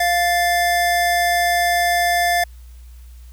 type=tone pair together; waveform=square; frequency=698.5 / 1755 Hz; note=F5 / A6; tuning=0 / -5 cents; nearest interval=octave + major third; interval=1595 cents; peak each=-17 / -22 dBFS; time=0-2.44 s; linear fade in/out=5 ms; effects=added 60 Hz sine -37 dBFS peak until 3.32 s + white hiss -55 dBFS RMS until 3.32 s